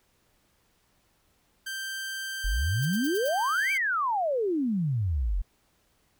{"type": "tone", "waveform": "sawtooth", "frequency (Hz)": 1568, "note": "G6", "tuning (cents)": 0, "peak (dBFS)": -29, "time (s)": [1.66, 3.78], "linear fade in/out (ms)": 10}
{"type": "exponential two-way sweep", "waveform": "sine", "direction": "up then down", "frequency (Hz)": [39.95, 2369, 39.95], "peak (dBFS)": -24, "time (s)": [2.44, 5.42], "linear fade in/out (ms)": 10, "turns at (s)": 3.72}
{"type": "noise bursts", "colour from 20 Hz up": "violet", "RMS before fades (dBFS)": -38, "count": 5, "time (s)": [2.82, 3.288], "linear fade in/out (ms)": 5, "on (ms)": 36, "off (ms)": 72}
{"effects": ["pink hiss -68 dBFS RMS until 6.19 s"]}